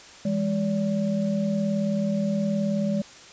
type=tone cluster; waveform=sine; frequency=165.5 / 204.4 / 574 Hz; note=E3 / G#3 / D5; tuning=+7 / -27 / -40 cents; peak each=-31 / -23 / -30 dBFS; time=0.25-3.02 s; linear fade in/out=5 ms; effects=white hiss -46 dBFS RMS until 3.32 s + resampled to 16000 Hz